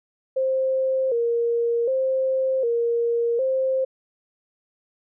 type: tone with vibrato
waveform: sine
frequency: 496.6 Hz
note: B4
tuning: 9 cents sharp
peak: -19 dBFS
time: 0.36-3.85 s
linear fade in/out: 10 ms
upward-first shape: square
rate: 0.66 Hz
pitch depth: 100 cents each way
effects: none